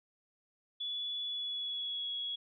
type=tone with pitch glide; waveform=sine; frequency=3424 to 3342 Hz; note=A7 to G#7; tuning=-48 to +10 cents; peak=-35 dBFS; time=0.8-2.36 s; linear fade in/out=10 ms; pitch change=-42 cents; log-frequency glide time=1.25-2.1 s; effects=none